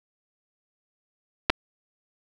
clicks, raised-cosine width 0.3 ms, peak -3 dBFS, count 2, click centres 1.498 / 1.501 s, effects none

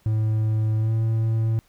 triangle tone with pitch glide, 109 to 111.94 Hz, A2 to A2, -16 to +30 cents, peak -17 dBFS, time 0.06-1.59 s, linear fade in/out 0 ms, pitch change +46 cents, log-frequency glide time 0.78-0.94 s, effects pink hiss -61 dBFS RMS until 1.68 s

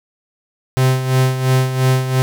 45% pulse tone with tremolo, 130 Hz, C3, 11 cents flat, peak -10 dBFS, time 0.77-2.22 s, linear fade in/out 0 ms, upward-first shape sine, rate 2.9 Hz, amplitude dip 65%, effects none

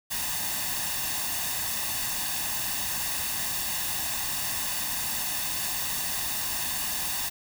white noise with comb filter, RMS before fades -30 dBFS, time 0.1-7.3 s, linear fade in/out 20 ms, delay 1.1 ms, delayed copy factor +0.65, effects none

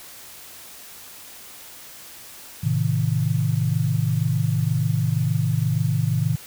sine chord, A diminished, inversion none, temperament just, 110 / 132 / 158.4 Hz, A2 / C3 / Eb3, 0 / +16 / +31 cents, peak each -23 dBFS, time 2.63-6.36 s, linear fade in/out 10 ms, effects white hiss -42 dBFS RMS until 6.46 s

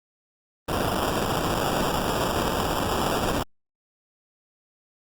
blue noise with sample-and-hold, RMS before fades -25 dBFS, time 0.68-3.43 s, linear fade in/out 5 ms, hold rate 2100 Hz, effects Opus 32 kbps

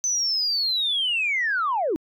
sine linear sweep, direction down, 6130 to 284.5 Hz, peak -20 dBFS, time 0.04-1.96 s, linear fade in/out 0 ms, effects tanh soft clip ceiling -16 dBFS

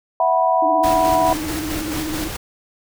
sine chord, E suspended second, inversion none, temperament equal with one note detuned, 659.3 / 740 / 980.9 Hz, E5 / F#5 / B5, 0 / 0 / -12 cents, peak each -18 dBFS, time 0.2-1.33 s, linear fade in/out 2 ms
sine tone with vibrato, 310 Hz, D#4, 6 cents flat, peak -24 dBFS, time 0.62-2.28 s, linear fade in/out 5 ms, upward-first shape sine, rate 16 Hz, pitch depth 73 cents each way
pink noise with tremolo, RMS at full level -26 dBFS, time 0.83-2.37 s, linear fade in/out 10 ms, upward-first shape square, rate 4.6 Hz, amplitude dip 30%
effects none

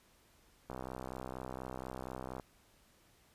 click train, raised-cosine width 1 ms, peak -28 dBFS, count 110, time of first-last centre 0.7-2.398 s, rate 64.2 Hz, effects pink hiss -67 dBFS RMS until 3.34 s + resampled to 32000 Hz

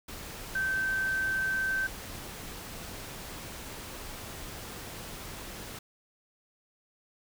sine tone in noise, 1549 Hz, G6, 21 cents flat, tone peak -27 dBFS, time 0.55-1.87 s, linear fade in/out 5 ms, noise pink, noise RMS -42 dBFS, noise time 0.08-5.79 s, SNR +12 dB, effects none

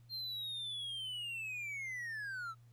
triangle linear sweep, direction down, 4211 to 1290 Hz, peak -38 dBFS, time 0.09-2.55 s, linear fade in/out 50 ms, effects added 118 Hz sine -58 dBFS peak until 2.72 s + pink hiss -75 dBFS RMS until 2.72 s

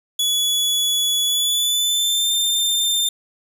sawtooth tone with pitch glide, 3400 to 3592 Hz, G#7 to A7, +40 to +35 cents, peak -14 dBFS, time 0.19-3.09 s, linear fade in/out 5 ms, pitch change +95 cents, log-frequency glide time 1.24-2.31 s, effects none

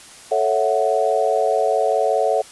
sine chord, F# minor seventh, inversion first, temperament equal, 440 / 554.4 / 659.3 / 740 Hz, A4 / C#5 / E5 / F#5, 0 / 0 / 0 / 0 cents, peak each -21 dBFS, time 0.31-2.42 s, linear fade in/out 10 ms, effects white hiss -42 dBFS RMS until 2.51 s + resampled to 24000 Hz

